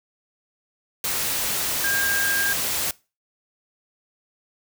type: tone in noise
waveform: sine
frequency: 1608 Hz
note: G6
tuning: 44 cents sharp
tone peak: -22 dBFS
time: 1.84-2.53 s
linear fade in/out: 2 ms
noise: white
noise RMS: -25 dBFS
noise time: 1.04-2.91 s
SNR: 0 dB
effects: noise-tail reverb RT60 0.3 s tail -22 dB re dry